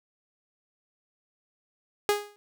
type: tone with exponential decay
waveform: sawtooth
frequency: 412.7 Hz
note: G#4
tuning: 11 cents flat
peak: -15 dBFS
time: 2.09-2.36 s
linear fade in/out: 0 ms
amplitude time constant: 57 ms
effects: none